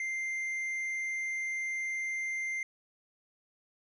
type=tone with tanh clipping; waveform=sine; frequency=2093 Hz; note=C7; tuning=in tune; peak=-33 dBFS; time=0-2.63 s; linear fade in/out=2 ms; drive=5 dB; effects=none